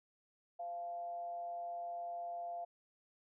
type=tone with frequency modulation; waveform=sine; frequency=692 Hz; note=F5; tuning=16 cents flat; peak=-40 dBFS; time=0.59-2.65 s; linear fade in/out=10 ms; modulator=174 Hz; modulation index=0.27; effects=none